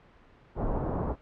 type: low-pass noise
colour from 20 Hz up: pink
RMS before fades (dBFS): -30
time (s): 0.55-1.16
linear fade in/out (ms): 50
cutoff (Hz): 1000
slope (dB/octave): 24
effects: pink hiss -57 dBFS RMS until 1.21 s + low-pass 2000 Hz 12 dB/octave